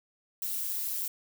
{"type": "noise with amplitude modulation", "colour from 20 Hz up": "violet", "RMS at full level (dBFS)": -30, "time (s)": [0.42, 1.08], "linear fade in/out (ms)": 2, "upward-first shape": "sine", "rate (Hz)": 197, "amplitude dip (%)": 70, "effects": []}